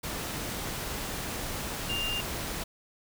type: tone in noise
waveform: sine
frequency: 2800 Hz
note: F7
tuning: 4 cents sharp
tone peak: -30 dBFS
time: 1.89-2.21 s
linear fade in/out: 10 ms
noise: pink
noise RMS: -35 dBFS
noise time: 0.03-2.64 s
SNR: +2 dB
effects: none